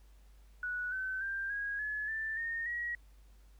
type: tone with pitch steps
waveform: sine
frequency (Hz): 1472 / 1527.4 / 1585 / 1644.6 / 1706.6 / 1770.9 / 1837.5 / 1906.7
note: F#6 / G6 / G6 / G#6 / G#6 / A6 / A#6 / A#6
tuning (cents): -9 / -45 / +19 / -17 / +47 / +11 / -25 / +39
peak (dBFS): -34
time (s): 0.63-2.95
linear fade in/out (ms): 2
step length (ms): 290
effects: added 50 Hz sine -56 dBFS peak until 3.59 s + pink hiss -70 dBFS RMS until 3.59 s